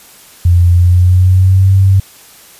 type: tone with pitch glide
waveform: sine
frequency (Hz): 87.31 to 96.32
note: F2 to G2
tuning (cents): 0 to -30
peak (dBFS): -4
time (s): 0.45-2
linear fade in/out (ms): 5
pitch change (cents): +170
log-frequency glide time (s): 0.73-1.73
effects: white hiss -39 dBFS RMS until 2.59 s + resampled to 32000 Hz